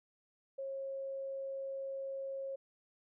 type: tone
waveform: sine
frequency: 542 Hz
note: C#5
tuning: 39 cents flat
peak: -38 dBFS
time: 0.58-2.56 s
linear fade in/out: 10 ms
effects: none